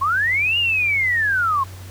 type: linear two-way sweep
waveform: sine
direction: up then down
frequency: 1042 to 2870 to 1042 Hz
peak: -16 dBFS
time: 0.01-1.64 s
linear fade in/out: 10 ms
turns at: 0.58 s
effects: added 93 Hz sine -34 dBFS peak until 1.9 s + pink hiss -43 dBFS RMS until 1.9 s